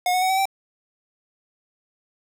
square tone with pitch steps, 723 / 736.1 / 749.4 / 762.9 / 776.7 Hz, F#5 / F#5 / F#5 / G5 / G5, -40 / -9 / +22 / -47 / -16 cents, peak -19 dBFS, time 0.06-0.455 s, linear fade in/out 2 ms, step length 79 ms, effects none

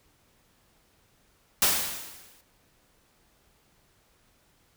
white noise with exponential decay, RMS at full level -20 dBFS, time 1.62-2.41 s, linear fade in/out 1 ms, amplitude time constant 170 ms, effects pink hiss -65 dBFS RMS until 4.76 s

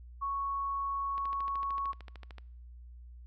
sine tone, 1108.7 Hz, C#6, in tune, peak -31 dBFS, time 0.21-1.93 s, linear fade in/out 20 ms
click train, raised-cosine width 0.3 ms, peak -32 dBFS, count 17, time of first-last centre 1.18-2.383 s, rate 13.3 Hz
effects noise-tail reverb RT60 0.8 s tail -24 dB re dry + added 60 Hz sine -47 dBFS peak until 3.26 s

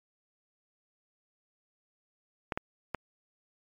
clicks, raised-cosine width 0.5 ms, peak -16 dBFS, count 3, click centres 2.522 / 2.575 / 2.947 s, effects MP3 96 kbps

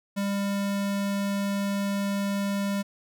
square tone, 199.7 Hz, G3, 32 cents sharp, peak -26 dBFS, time 0.16-2.83 s, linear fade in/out 20 ms, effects none

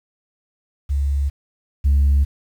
sine tone pair in turn, 70.2 / 70.2 Hz, C#2 / C#2, +22 / +22 cents, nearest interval unison, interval 0 cents, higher neither, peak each -16 / -10 dBFS, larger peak second, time 0.89-1.3 / 1.84-2.25 s, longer neither, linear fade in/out 20 ms, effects tanh soft clip ceiling -10 dBFS + 8-bit

